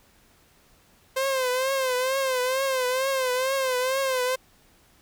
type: tone with vibrato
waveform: sawtooth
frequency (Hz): 521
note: C5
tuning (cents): -7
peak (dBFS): -19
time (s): 1.16-4.36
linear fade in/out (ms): 10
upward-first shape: triangle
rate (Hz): 2.2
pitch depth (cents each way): 88
effects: pink hiss -59 dBFS RMS until 5.01 s